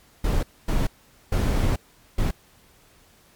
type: noise bursts at uneven times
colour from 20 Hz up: brown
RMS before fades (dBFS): -21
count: 4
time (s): 0.24-0.43 / 0.68-0.87 / 1.32-1.76 / 2.18-2.31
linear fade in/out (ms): 5
effects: pink hiss -56 dBFS RMS until 3.35 s + MP3 96 kbps